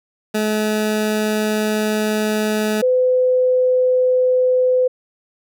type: tone pair in turn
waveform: 20% pulse / sine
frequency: 214.1 / 506.9 Hz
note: A3 / B4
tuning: -47 / +45 cents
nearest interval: octave + minor third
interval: 1492 cents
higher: second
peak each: -12 dBFS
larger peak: neither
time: 0.34-2.82 / 2.82-4.88 s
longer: first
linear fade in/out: 10 ms
effects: none